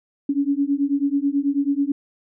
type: beating tone pair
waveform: sine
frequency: 277.2 / 286.4 Hz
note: C#4 / D4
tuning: 0 / -43 cents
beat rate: 9.2 Hz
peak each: -21 dBFS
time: 0.29-1.92 s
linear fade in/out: 5 ms
effects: none